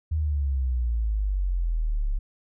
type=exponential sweep; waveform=sine; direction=down; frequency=80.1 to 33.97 Hz; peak=-22 dBFS; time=0.11-2.19 s; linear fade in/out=10 ms; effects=none